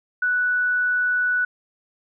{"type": "tone", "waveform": "sine", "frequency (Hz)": 1480, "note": "F#6", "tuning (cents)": 0, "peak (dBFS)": -18, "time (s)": [0.22, 1.45], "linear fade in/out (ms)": 5, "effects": []}